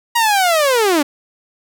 sawtooth linear sweep, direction down, 958 to 274.5 Hz, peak -8 dBFS, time 0.15-1.03 s, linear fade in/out 10 ms, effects none

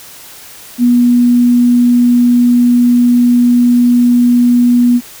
sine tone, 242.7 Hz, B3, 30 cents flat, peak -5 dBFS, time 0.78-5.01 s, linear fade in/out 50 ms, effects white hiss -34 dBFS RMS until 5.2 s

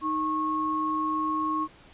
sine tone pair together, 311.1 / 1093.4 Hz, D#4 / C#6, 0 / -24 cents, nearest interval octave + minor seventh, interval 2176 cents, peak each -30 / -26 dBFS, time 0.01-1.68 s, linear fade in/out 50 ms, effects pink hiss -53 dBFS RMS until 1.93 s + resampled to 8000 Hz

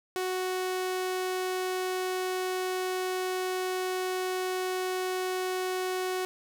sawtooth tone, 370 Hz, F#4, in tune, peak -25 dBFS, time 0.16-6.25 s, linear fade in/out 0 ms, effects 11-bit

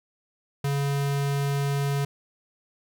square tone, 140.7 Hz, C#3, 26 cents sharp, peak -24 dBFS, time 0.64-2.05 s, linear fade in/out 5 ms, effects 11-bit

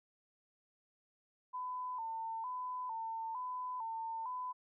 sine tone with vibrato, 951 Hz, A#5, 34 cents sharp, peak -38 dBFS, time 1.53-4.53 s, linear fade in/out 20 ms, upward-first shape square, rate 1.1 Hz, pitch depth 94 cents each way, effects none

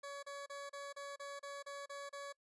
20% pulse tone bursts, 564 Hz, C#5, 30 cents sharp, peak -40 dBFS, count 10, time 0.03-2.327 s, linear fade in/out 10 ms, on 200 ms, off 33 ms, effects noise-tail reverb RT60 0.1 s tail -25 dB re dry + resampled to 22050 Hz

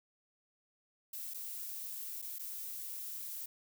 violet noise with dropouts, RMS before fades -43 dBFS, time 1.13-3.46 s, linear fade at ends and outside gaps 5 ms, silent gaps 1.338-1.343 / 2.218-2.223 / 2.386-2.393 s, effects none

